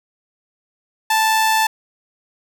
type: tone with amplitude modulation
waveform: sawtooth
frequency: 880 Hz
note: A5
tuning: in tune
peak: -9 dBFS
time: 1.1-1.67 s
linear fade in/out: 5 ms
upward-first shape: sine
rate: 102 Hz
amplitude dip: 25%
effects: none